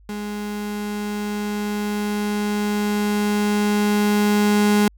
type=tone with level ramp; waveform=35% pulse; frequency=207.7 Hz; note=G#3; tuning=in tune; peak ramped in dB=-25 to -12 dBFS; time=0.09-4.88 s; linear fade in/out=2 ms; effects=added 50 Hz sine -47 dBFS peak until 4.97 s